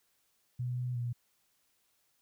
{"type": "tone with pitch steps", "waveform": "sine", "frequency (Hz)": [123.9, 124.6, 120.5], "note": ["B2", "B2", "B2"], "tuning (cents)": [6, 16, -42], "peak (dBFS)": -32, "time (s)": [0.59, 1.13], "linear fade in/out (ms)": 10, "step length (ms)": 180, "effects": ["white hiss -74 dBFS RMS until 2.21 s"]}